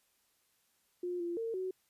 sine tone with pitch steps, 355.7 / 344.3 / 455.5 / 373 Hz, F4 / F4 / A#4 / F#4, +32 / -25 / -40 / +14 cents, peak -34 dBFS, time 1.03-1.71 s, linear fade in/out 5 ms, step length 170 ms, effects white hiss -74 dBFS RMS until 1.89 s + resampled to 32000 Hz

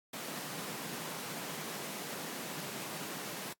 pink high-pass noise, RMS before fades -42 dBFS, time 0.13-3.53 s, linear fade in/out 5 ms, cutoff 140 Hz, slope 48 dB/octave, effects noise-tail reverb RT60 0.1 s tail -22 dB re dry + AAC 64 kbps

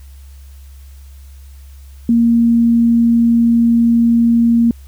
sine tone, 233.1 Hz, A#3, in tune, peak -8 dBFS, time 2.09-4.71 s, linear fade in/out 2 ms, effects added 68 Hz sine -34 dBFS peak until 4.87 s + white hiss -51 dBFS RMS until 4.87 s

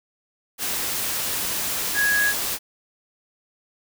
sine tone in noise, 1662 Hz, G#6, 1 cent sharp, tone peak -18 dBFS, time 1.94-2.34 s, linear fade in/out 50 ms, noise white, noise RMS -26 dBFS, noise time 0.58-2.59 s, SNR +5 dB, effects none

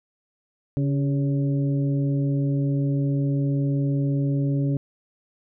harmonic tone with a mistuned harmonic, 140.4 Hz, C#3, 22 cents sharp, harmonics 1 / 2 / 3 / 4, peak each -21 / -26 / -36 / -37 dBFS, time 0.77-4.77 s, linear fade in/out 0 ms, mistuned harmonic 3, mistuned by -63 cents, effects none

